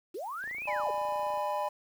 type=linear two-way sweep; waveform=sine; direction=up then down; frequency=306.7 to 2620 to 331.2 Hz; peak=-35 dBFS; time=0.14-0.91 s; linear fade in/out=10 ms; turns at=0.66 s
type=click train; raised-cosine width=1 ms; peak=-38 dBFS; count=27; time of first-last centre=0.44-1.375 s; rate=27.8 Hz
type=chord; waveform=triangle; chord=G# diminished; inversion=second; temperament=just; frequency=598 / 830.6 / 996.7 Hz; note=D5 / G#5 / B5; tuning=+31 / 0 / +16 cents; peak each=-32 dBFS; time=0.67-1.69 s; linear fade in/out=10 ms
effects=9-bit